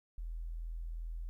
sine tone, 41.33 Hz, E1, 5 cents sharp, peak -38 dBFS, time 0.18-1.29 s, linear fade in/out 0 ms, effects 13-bit

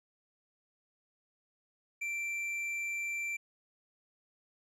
sine tone with tanh clipping, 2349 Hz, D7, in tune, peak -35 dBFS, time 2.01-3.37 s, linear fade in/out 10 ms, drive 7 dB, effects none

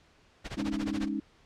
pink noise with tremolo, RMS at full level -36 dBFS, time 0.44-1.09 s, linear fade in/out 20 ms, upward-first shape sine, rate 14 Hz, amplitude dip 95%
sine chord, Ab suspended fourth, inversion none, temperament equal, 207.7 / 277.2 / 311.1 Hz, Ab3 / Db4 / Eb4, 0 / 0 / 0 cents, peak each -34 dBFS, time 0.57-1.2 s, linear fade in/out 5 ms
effects pink hiss -62 dBFS RMS until 1.45 s + low-pass 5000 Hz 12 dB/octave

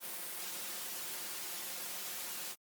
white noise with comb filter, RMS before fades -42 dBFS, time 0-2.56 s, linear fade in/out 50 ms, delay 5.6 ms, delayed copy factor +0.55, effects high-pass 200 Hz 12 dB/octave + Opus 32 kbps

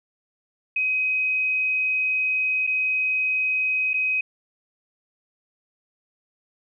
sine tone with dropouts, 2524 Hz, D#7, 24 cents sharp, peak -20 dBFS, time 0.76-4.21 s, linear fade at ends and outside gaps 5 ms, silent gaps 2.668-2.673 / 3.934-3.94 s, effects none

